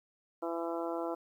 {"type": "harmonic tone", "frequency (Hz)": 167.7, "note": "E3", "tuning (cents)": 30, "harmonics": [2, 3, 4, 5, 6, 7, 8], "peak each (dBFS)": [-37, -39, -39, -44, -44, -50, -46], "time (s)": [0.42, 1.15], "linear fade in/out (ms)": 10, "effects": ["11-bit"]}